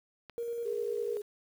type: click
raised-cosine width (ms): 0.3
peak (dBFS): -30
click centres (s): 0.297
type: tone with tremolo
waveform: sine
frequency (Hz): 470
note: A#4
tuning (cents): +14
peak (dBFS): -32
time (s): 0.38-1.17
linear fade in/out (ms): 0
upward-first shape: square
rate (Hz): 10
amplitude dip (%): 25
type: tone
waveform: sine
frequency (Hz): 415.3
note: G#4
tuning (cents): 0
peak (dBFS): -34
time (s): 0.65-1.22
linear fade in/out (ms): 10
effects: 9-bit